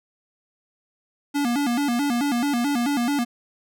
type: tone with vibrato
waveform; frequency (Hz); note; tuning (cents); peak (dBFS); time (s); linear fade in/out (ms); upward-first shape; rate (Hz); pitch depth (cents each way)
square; 261.6; C4; 0; -21; 1.34-3.25; 20; square; 4.6; 160
effects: none